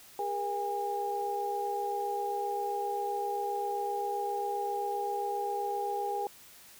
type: tone cluster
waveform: sine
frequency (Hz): 405.3 / 472.9 / 812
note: G#4 / A#4 / G#5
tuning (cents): -42 / +25 / -39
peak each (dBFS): -36 / -39 / -32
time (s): 0.19-6.27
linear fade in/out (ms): 2
effects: white hiss -54 dBFS RMS until 6.79 s